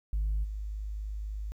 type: tone with level steps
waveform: sine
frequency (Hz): 51.91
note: G#1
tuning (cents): 0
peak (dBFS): -25 / -33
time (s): 0.13-1.52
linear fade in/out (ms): 0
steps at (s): 0.43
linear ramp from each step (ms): 20
effects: tanh soft clip ceiling -24 dBFS + 11-bit